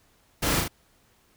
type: noise with echo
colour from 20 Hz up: pink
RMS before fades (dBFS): -26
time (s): 0.42-0.61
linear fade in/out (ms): 10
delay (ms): 36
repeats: 2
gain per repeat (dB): -3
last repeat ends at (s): 0.682
effects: pink hiss -63 dBFS RMS until 1.36 s